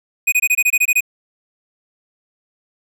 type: tone bursts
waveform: square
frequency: 2489 Hz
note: D#7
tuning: in tune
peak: -12 dBFS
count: 10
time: 0.27-1.007 s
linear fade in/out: 10 ms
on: 53 ms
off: 23 ms
effects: none